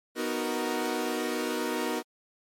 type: chord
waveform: sawtooth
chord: B major seventh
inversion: none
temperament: equal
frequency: 246.9 / 311.1 / 370 / 466.2 Hz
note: B3 / D#4 / F#4 / A#4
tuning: 0 / 0 / 0 / 0 cents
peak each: -30 dBFS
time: 0.15-2.03 s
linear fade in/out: 50 ms
effects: MP3 64 kbps